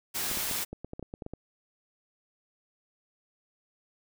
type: noise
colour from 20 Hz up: white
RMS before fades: -32 dBFS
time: 0.14-0.65 s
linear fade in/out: 20 ms
type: clicks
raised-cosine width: 2 ms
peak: -25 dBFS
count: 12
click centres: 0.314 / 0.373 / 0.513 / 0.73 / 0.846 / 0.934 / 0.995 / 1.027 / 1.139 / 1.222 / 1.264 / 1.336 s
effects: none